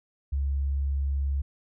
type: tone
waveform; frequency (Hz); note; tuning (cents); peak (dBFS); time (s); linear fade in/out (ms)
sine; 69.3; C#2; 0; -24; 0.32-1.42; 10
effects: none